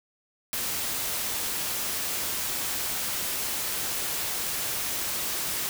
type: noise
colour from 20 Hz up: white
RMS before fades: -30 dBFS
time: 0.53-5.69 s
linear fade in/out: 0 ms
effects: none